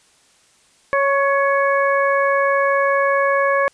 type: harmonic tone with a mistuned harmonic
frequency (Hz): 554.4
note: C#5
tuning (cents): 0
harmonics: 1 / 2 / 3 / 4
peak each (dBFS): -17 / -19 / -21 / -27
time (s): 0.93-3.68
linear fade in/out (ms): 0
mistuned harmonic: 3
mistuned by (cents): +22
effects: white hiss -55 dBFS RMS until 3.73 s + resampled to 22050 Hz

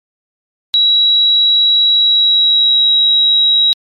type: tone with pitch glide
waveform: sine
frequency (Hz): 3885 to 3851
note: B7 to B7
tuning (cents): -29 to -44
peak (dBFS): -7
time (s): 0.74-3.73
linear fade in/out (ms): 0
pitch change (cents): -15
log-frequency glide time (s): 1.93-2.9
effects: MP3 64 kbps

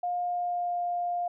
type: tone with pitch glide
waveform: sine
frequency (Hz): 710 to 703.5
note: F5 to F5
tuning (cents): +28 to +12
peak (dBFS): -27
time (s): 0.03-1.28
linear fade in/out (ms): 5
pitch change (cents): -16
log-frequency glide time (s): 0.21-0.79
effects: none

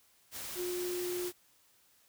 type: tone in noise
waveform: sine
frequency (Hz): 357.1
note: F4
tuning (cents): +39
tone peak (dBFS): -34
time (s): 0.55-1.32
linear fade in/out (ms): 50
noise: white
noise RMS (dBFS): -42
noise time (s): 0.31-1.33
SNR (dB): +5
effects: white hiss -67 dBFS RMS until 2.08 s

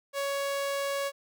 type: tone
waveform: sawtooth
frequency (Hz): 558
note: C#5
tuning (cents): +11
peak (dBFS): -25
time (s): 0.13-1.12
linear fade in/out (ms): 50
effects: none

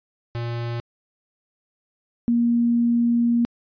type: tone pair in turn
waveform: square / sine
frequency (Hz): 118.1 / 236.2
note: A#2 / A#3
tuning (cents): +23 / +23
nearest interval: octave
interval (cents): 1200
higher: second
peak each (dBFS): -26 / -16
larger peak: second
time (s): 0.35-0.8 / 2.28-3.45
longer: second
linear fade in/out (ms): 0
effects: resampled to 11025 Hz

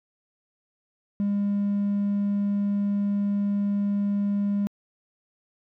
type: tone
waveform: triangle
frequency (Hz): 202.4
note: G#3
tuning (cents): -44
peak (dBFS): -19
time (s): 1.2-4.67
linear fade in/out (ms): 0
effects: tanh soft clip ceiling -17 dBFS

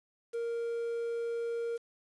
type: tone with quantisation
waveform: triangle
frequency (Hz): 466.3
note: A#4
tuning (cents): +1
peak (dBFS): -30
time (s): 0.33-1.78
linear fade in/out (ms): 20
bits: 9
effects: resampled to 24000 Hz

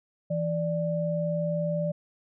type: tone pair together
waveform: sine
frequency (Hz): 165.28 / 589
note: E3 / D5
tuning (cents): +5 / +5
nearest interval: octave + minor seventh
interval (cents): 2200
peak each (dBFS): -28 / -28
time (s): 0.3-1.92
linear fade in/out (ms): 10
effects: none

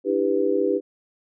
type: chord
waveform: sine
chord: E minor seventh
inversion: third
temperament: just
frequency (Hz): 296.7 / 329.6 / 395.6 / 494.4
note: D4 / E4 / G4 / B4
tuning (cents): +18 / 0 / +16 / +2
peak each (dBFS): -26 / -27 / -22 / -24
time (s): 0.04-0.81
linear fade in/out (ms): 50
effects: none

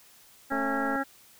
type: harmonic tone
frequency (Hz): 273.4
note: C#4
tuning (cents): -24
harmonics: 1 / 2 / 3 / 5 / 6 / 7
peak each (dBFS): -31 / -35 / -33 / -33 / -34 / -41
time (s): 0.5-1.04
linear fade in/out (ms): 20
type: click train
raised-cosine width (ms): 1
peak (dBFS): -25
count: 98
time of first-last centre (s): 0.52-0.959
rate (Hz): 221
effects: white hiss -56 dBFS RMS until 1.39 s

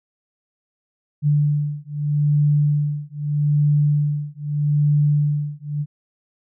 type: beating tone pair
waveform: sine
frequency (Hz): 146.83 / 147.63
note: D3 / D3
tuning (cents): 0 / +9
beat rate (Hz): 0.8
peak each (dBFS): -19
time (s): 1.22-5.86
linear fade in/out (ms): 50
effects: none

